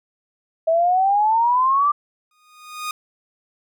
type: exponential sweep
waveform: sine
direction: up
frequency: 642 to 1190 Hz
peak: -14 dBFS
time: 0.67-1.92 s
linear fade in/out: 10 ms
type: tone with exponential growth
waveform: sawtooth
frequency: 1234 Hz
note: D#6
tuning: 15 cents flat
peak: -19 dBFS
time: 2.31-2.91 s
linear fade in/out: 2 ms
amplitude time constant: 130 ms
effects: none